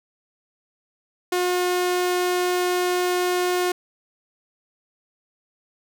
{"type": "tone", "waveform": "sawtooth", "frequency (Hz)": 359.6, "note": "F#4", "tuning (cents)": -49, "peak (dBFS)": -16, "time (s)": [1.32, 3.72], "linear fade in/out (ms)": 5, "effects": []}